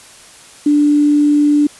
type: tone with quantisation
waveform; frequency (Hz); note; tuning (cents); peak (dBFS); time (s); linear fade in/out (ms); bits
sine; 293.7; D4; 0; -8; 0.66-1.67; 5; 6
effects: white hiss -40 dBFS RMS until 1.79 s + resampled to 24000 Hz